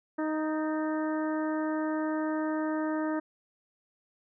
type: harmonic tone with a mistuned harmonic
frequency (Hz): 311.1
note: D#4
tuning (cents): 0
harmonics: 1 / 2 / 3 / 4 / 5 / 6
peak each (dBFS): -29 / -35 / -39 / -41 / -43 / -45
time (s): 0.18-3.2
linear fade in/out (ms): 10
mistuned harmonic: 6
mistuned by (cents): -41
effects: none